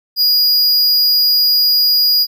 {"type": "tone", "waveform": "square", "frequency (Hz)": 4884, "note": "D#8", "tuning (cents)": -33, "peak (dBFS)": -10, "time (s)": [0.16, 2.27], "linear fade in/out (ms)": 50, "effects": []}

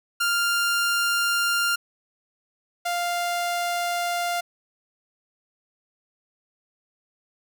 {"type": "tone pair in turn", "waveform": "sawtooth", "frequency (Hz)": [1396.9, 698.5], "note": ["F6", "F5"], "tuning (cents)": [0, 0], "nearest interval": "octave", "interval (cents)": 1200, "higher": "first", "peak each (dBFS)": [-17, -20], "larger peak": "first", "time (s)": [[0.2, 1.76], [2.85, 4.41]], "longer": "neither", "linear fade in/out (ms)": 10, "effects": []}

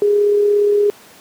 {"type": "tone with amplitude modulation", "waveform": "sine", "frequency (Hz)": 411.5, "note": "G#4", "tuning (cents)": -16, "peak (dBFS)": -9, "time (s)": [0.02, 0.9], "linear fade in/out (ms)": 0, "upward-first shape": "sine", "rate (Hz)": 37.1, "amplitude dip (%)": 30, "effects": ["pink hiss -43 dBFS RMS until 1.2 s", "high-pass 200 Hz 12 dB/octave"]}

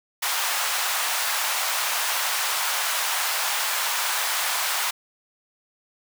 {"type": "high-pass noise", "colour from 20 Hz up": "pink", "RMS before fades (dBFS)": -25, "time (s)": [0.22, 4.91], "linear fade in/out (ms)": 10, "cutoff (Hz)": 790, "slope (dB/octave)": 24, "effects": []}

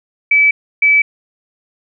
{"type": "tone pair in turn", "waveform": "sine", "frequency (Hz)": [2300, 2300], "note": ["D7", "D7"], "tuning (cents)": [-37, -37], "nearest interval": "unison", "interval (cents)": 0, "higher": "neither", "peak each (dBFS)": -7, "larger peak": "neither", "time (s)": [[0.31, 0.51], [0.82, 1.02]], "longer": "neither", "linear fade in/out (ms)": 5, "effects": []}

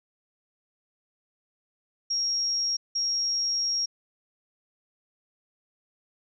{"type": "tone bursts at uneven times", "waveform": "sine", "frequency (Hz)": 5590, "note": "F8", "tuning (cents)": 1, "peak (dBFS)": -24, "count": 2, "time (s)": [[2.1, 2.77], [2.95, 3.86]], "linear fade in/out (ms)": 10, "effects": []}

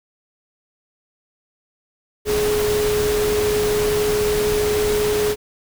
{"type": "tone in noise", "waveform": "sine", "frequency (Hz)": 420.3, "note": "G#4", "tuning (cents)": 21, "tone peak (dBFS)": -17, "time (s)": [2.25, 5.36], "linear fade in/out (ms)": 50, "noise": "pink", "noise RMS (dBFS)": -25, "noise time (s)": [2.25, 5.36], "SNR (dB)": 5, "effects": []}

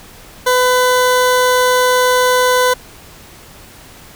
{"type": "tone", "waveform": "20% pulse", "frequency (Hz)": 502, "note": "B4", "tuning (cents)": 28, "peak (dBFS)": -5, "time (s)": [0.46, 2.74], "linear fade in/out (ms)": 10, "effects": ["pink hiss -39 dBFS RMS until 4.15 s"]}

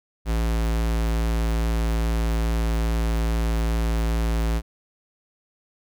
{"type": "tone", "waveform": "square", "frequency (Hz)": 56.1, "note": "A1", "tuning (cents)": 34, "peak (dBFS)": -21, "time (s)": [0.25, 4.62], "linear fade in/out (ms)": 50, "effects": []}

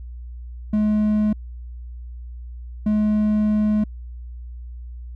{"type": "tone bursts at uneven times", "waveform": "triangle", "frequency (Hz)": 212.2, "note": "G#3", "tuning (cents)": 38, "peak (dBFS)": -14, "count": 2, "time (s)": [[0.73, 1.33], [2.86, 3.84]], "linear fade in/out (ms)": 5, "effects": ["added 60 Hz sine -32 dBFS peak until 5.15 s"]}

